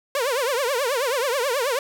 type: tone with vibrato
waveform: sawtooth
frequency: 517 Hz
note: C5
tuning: 21 cents flat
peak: -17 dBFS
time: 0.15-1.79 s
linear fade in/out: 2 ms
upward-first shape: triangle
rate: 9.3 Hz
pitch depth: 250 cents each way
effects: none